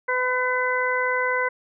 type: harmonic tone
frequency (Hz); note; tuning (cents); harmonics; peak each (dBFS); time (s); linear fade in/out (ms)
504; B4; +35; 1 / 2 / 3 / 4; -26 / -26 / -26 / -26; 0.08-1.49; 10
effects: none